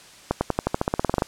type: accelerating click train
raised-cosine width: 1 ms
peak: -6 dBFS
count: 15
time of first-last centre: 0.31-1.221 s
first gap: 100 ms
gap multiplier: 0.93
effects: white hiss -47 dBFS RMS until 1.27 s + low-pass 8000 Hz 12 dB/octave